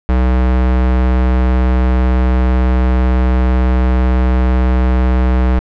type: tone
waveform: square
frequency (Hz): 63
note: B1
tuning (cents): +35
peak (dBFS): -10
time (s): 0.09-5.59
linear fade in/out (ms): 0
effects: low-pass 2000 Hz 12 dB/octave